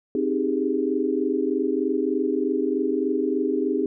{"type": "chord", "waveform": "sine", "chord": "Ab major seventh", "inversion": "first", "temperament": "equal with one note detuned", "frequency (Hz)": [264.2, 311.1, 392, 415.3], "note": ["C4", "Eb4", "G4", "Ab4"], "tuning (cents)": [17, 0, 0, 0], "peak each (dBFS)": [-26, -26, -26, -27], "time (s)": [0.15, 3.86], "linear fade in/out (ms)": 2, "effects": []}